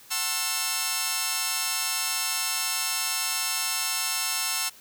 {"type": "chord", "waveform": "5% pulse", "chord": "F# half-diminished seventh", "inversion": "none", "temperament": "just", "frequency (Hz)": [740, 888, 1065.6, 1332], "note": ["F#5", "A5", "C6", "E6"], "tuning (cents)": [0, 16, 31, 18], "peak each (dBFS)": [-24, -22, -20, -19], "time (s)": [0.1, 4.7], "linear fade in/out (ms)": 20, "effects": ["white hiss -51 dBFS RMS until 4.8 s"]}